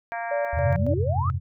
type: harmonic tone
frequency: 231.7 Hz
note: A#3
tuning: 10 cents flat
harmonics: 3 / 4 / 5 / 6 / 7 / 8 / 9 / 10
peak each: -30 / -35 / -43 / -45 / -35 / -41 / -48 / -42 dBFS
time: 0.12-0.76 s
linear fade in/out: 0 ms
type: tone with tremolo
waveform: sine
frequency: 578 Hz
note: D5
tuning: 28 cents flat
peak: -23 dBFS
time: 0.31-0.94 s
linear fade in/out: 5 ms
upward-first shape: square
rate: 3.6 Hz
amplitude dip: 60%
type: exponential sweep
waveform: sine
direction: up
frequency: 69.3 to 1318.5 Hz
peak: -26 dBFS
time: 0.53-1.3 s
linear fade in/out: 0 ms
type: chord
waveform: sine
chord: F suspended second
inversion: none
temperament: just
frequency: 87.31 / 98.22 / 130.96 Hz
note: F2 / G2 / C3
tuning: 0 / +4 / +2 cents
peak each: -25 / -27 / -27 dBFS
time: 0.55-1.4 s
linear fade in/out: 50 ms
effects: none

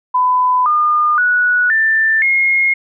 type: tone with pitch steps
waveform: sine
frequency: 1003 / 1213.6 / 1468.5 / 1776.8 / 2150 Hz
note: B5 / D#6 / F#6 / A6 / C7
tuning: +26 / -44 / -13 / +16 / +47 cents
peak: -10 dBFS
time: 0.14-2.74 s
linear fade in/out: 10 ms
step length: 520 ms
effects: none

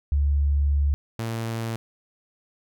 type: tone pair in turn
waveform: sine / sawtooth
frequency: 71.5 / 113.96 Hz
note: D2 / A#2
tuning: -46 / -39 cents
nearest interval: minor sixth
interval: 807 cents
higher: second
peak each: -18 / -23 dBFS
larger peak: first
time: 0.12-0.94 / 1.19-1.76 s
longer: first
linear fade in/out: 0 ms
effects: none

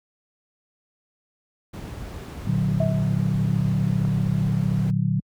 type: noise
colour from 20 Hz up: brown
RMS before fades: -31 dBFS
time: 1.73-4.91 s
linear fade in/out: 10 ms
type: chord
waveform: sine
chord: Bb augmented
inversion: none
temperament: equal with one note detuned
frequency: 116.54 / 149.4 / 185 Hz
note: Bb2 / D3 / F#3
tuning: 0 / +30 / 0 cents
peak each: -24 / -23 / -24 dBFS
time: 2.47-5.2 s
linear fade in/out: 5 ms
type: tone with exponential decay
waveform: sine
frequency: 645 Hz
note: E5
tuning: 38 cents flat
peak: -21 dBFS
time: 2.8-3.26 s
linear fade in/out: 5 ms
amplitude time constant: 100 ms
type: click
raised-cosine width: 1 ms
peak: -22 dBFS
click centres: 4.051 s
effects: high-pass 60 Hz 12 dB/octave

